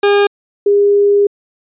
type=tone pair in turn; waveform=40% pulse / sine; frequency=405.9 / 405.9 Hz; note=G#4 / G#4; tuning=-40 / -40 cents; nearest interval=unison; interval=0 cents; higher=neither; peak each=-7 dBFS; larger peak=neither; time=0.03-0.27 / 0.66-1.27 s; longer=second; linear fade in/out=5 ms; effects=resampled to 8000 Hz